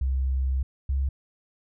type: tone pair in turn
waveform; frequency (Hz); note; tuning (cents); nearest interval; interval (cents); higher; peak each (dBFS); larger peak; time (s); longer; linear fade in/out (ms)
sine; 65.8 / 67.73; C2 / C#2; +10 / -40; minor second; 50; second; -22; neither; 0.01-0.63 / 0.89-1.09; first; 5
effects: none